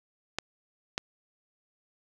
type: clicks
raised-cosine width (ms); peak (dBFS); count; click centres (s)
0.2; -12; 2; 0.386 / 0.979
effects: none